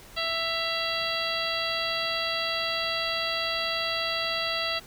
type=harmonic tone with a mistuned harmonic; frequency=661 Hz; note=E5; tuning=5 cents sharp; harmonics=1 / 2 / 3 / 4 / 5 / 6 / 7; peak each=-34 / -34 / -34 / -34 / -34 / -34 / -34 dBFS; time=0.16-4.8 s; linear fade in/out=20 ms; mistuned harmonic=4; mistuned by=+59 cents; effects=pink hiss -49 dBFS RMS until 4.86 s